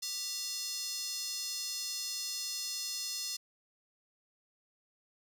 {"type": "tone with high-pass filter", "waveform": "square", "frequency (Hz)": 394.8, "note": "G4", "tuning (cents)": 12, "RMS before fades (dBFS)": -38, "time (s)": [0.02, 3.37], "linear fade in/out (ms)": 10, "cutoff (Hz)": 5000, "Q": 3.3, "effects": []}